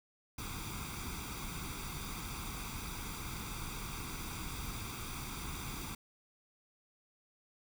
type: noise with comb filter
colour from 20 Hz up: pink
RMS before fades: -42 dBFS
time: 0.38-5.95 s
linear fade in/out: 5 ms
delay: 0.84 ms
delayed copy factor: +0.75
effects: none